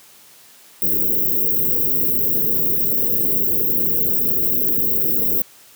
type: band-stop noise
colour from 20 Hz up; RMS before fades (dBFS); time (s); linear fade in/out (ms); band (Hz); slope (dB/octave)
white; -18; 0.82-5.42; 2; 510 to 14000; 96
effects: white hiss -47 dBFS RMS until 5.75 s + high-pass 100 Hz 12 dB/octave